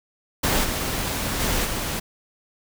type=noise with level steps; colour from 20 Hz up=pink; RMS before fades=-21 / -26 / -23 / -27 dBFS; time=0.43-2 s; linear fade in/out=10 ms; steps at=0.63 / 1.39 / 1.64 s; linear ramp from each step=20 ms; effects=none

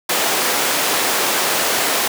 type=high-pass noise; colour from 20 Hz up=pink; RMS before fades=-18 dBFS; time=0.09-2.08 s; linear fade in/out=5 ms; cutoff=440 Hz; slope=12 dB/octave; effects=none

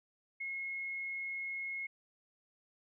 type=tone; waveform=sine; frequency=2166 Hz; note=C#7; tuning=41 cents flat; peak=-37 dBFS; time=0.4-1.87 s; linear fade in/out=10 ms; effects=none

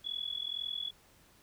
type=tone with amplitude modulation; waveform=sine; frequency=3395 Hz; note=G#7; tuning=37 cents sharp; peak=-31 dBFS; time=0.04-0.91 s; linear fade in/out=20 ms; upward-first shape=sine; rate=42 Hz; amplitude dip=90%; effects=pink hiss -63 dBFS RMS until 1.42 s

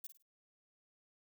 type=noise with echo; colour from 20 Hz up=violet; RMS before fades=-45 dBFS; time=0.04-0.07 s; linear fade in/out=5 ms; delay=52 ms; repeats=3; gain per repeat=-10 dB; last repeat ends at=0.226 s; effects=none

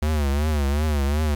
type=tone with vibrato; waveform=square; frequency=73.4 Hz; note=D2; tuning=in tune; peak=-20 dBFS; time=0.02-1.35 s; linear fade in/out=5 ms; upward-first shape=triangle; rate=2.7 Hz; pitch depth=130 cents each way; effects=8-bit

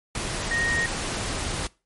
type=tone in noise; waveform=sine; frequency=1864.7 Hz; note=A#6; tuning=in tune; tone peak=-23 dBFS; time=0.51-0.86 s; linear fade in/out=2 ms; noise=pink; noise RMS=-29 dBFS; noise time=0.15-1.67 s; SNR=+3 dB; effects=noise-tail reverb RT60 0.3 s tail -22 dB re dry + MP3 48 kbps

